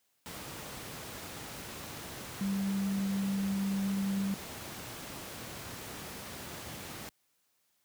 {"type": "tone in noise", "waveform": "sine", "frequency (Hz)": 196, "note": "G3", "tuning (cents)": 0, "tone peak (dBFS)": -29, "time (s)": [2.41, 4.34], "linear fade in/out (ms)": 0, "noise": "pink", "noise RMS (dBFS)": -43, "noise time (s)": [0.26, 7.09], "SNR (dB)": 11, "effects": ["white hiss -75 dBFS RMS until 7.84 s", "high-pass 80 Hz 12 dB/octave"]}